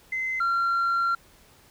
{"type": "tone pair in turn", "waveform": "sine", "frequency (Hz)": [2058, 1373.6], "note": ["C7", "F6"], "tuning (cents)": [-29, -29], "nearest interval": "perfect fifth", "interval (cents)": 700, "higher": "first", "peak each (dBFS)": [-25, -19], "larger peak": "second", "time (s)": [[0.12, 0.4], [0.4, 1.15]], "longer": "second", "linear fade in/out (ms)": 5, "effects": ["tanh soft clip ceiling -20 dBFS", "pink hiss -56 dBFS RMS until 1.7 s"]}